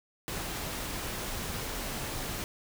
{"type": "noise", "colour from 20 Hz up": "pink", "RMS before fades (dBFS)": -36, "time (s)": [0.28, 2.44], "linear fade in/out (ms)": 0, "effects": []}